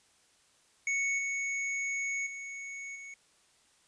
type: tone with level steps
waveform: square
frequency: 2217 Hz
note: C#7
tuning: in tune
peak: -29 / -32 / -40 / -44 dBFS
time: 0.87-3.14 s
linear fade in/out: 2 ms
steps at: 1.18 / 2.26 / 2.95 s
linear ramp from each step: 10 ms
effects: white hiss -66 dBFS RMS until 3.87 s + resampled to 22050 Hz